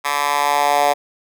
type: tone with high-pass filter sweep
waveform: 10% pulse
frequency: 144.4 Hz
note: D3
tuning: 29 cents flat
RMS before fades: -17 dBFS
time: 0.04-0.94 s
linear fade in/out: 20 ms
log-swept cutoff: 1200 to 670 Hz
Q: 2.7
effects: none